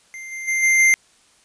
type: tone with level steps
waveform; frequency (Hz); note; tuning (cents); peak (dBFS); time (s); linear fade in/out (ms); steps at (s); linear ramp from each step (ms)
square; 2093; C7; 0; -33 / -29 / -19 / -14 / -12; 0.14-0.94; 0; 0.31 / 0.47 / 0.62 / 0.78; 20
effects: white hiss -56 dBFS RMS until 1.44 s + resampled to 22050 Hz